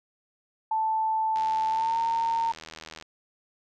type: tone with pitch glide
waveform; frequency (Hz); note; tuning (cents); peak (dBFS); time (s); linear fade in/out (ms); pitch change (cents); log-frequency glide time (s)
sine; 880 to 913.7; A5 to A#5; 0 to -35; -23; 0.71-2.52; 5; +65; 1.69-1.97
type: click train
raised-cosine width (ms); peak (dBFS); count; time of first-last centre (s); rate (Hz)
0.2; -24; 134; 1.36-3.025; 79.9
effects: none